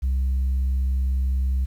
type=tone; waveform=sine; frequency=65.41 Hz; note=C2; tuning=in tune; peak=-17 dBFS; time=0.02-1.66 s; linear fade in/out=20 ms; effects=tanh soft clip ceiling -18 dBFS + 9-bit